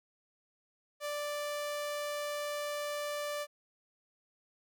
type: tone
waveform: sawtooth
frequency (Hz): 587.3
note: D5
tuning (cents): 0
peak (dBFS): -31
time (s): 1-3.47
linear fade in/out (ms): 50
effects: none